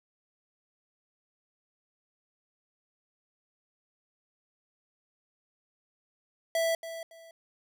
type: tone with echo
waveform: square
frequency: 659.3 Hz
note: E5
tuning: in tune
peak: -26 dBFS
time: 6.55-6.75 s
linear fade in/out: 2 ms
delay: 280 ms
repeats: 2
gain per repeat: -12 dB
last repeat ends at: 7.31 s
effects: none

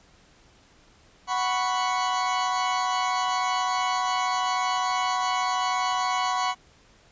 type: chord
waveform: 40% pulse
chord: F# suspended fourth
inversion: none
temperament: equal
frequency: 740 / 987.8 / 1108.7 Hz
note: F#5 / B5 / C#6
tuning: 0 / 0 / 0 cents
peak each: -27 dBFS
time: 1.27-6.55 s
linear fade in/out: 50 ms
effects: pink hiss -57 dBFS RMS until 7.11 s + resampled to 16000 Hz

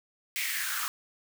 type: noise with high-pass filter sweep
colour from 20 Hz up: white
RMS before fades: -32 dBFS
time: 0.36-0.88 s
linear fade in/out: 0 ms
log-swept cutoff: 2300 to 1200 Hz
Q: 4.8
effects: none

